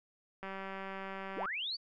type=click train; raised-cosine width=0.5 ms; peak=-28 dBFS; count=199; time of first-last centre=0.43-1.456 s; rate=193 Hz
type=linear sweep; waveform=sine; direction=up; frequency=160 to 4699 Hz; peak=-35 dBFS; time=1.36-1.77 s; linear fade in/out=20 ms
effects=none